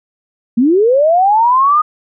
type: linear sweep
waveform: sine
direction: up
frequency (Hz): 220 to 1244.5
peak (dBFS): -7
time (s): 0.57-1.82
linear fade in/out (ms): 10
effects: none